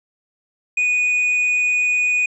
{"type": "tone with tanh clipping", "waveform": "sine", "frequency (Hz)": 2473, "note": "D#7", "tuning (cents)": -11, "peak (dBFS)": -16, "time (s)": [0.77, 2.26], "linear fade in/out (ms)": 5, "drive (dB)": 3, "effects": ["resampled to 22050 Hz"]}